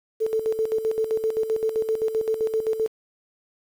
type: tone with tremolo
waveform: sine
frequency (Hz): 441.4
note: A4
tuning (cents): +5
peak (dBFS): -19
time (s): 0.2-2.88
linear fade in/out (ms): 20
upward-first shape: square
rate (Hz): 7.7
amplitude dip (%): 65
effects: 8-bit